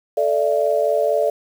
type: chord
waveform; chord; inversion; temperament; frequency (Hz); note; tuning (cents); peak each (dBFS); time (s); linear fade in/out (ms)
sine; A suspended fourth; none; equal with one note detuned; 440 / 587.3 / 671.6; A4 / D5 / E5; 0 / 0 / +32; -21 / -18 / -21; 0.17-1.3; 5
effects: 7-bit